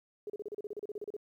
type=tone bursts; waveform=sine; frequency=415.3 Hz; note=G#4; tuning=in tune; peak=-36 dBFS; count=15; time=0.27-1.166 s; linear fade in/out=2 ms; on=28 ms; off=34 ms; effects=12-bit